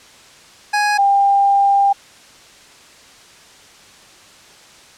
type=tone pair in turn; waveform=25% pulse / sine; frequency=830.6 / 796.9 Hz; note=G#5 / G5; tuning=0 / +28 cents; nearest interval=minor second; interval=72 cents; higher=first; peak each=-10 dBFS; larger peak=neither; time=0.73-0.98 / 0.98-1.93 s; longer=second; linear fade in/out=10 ms; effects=white hiss -44 dBFS RMS until 4.97 s + low-pass 7000 Hz 12 dB/octave